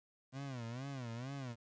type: tone with vibrato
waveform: 30% pulse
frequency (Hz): 126.8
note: B2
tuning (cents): +46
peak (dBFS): -39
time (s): 0.32-1.56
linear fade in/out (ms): 50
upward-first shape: sine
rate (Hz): 2.2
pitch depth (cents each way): 180
effects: resampled to 16000 Hz + 11-bit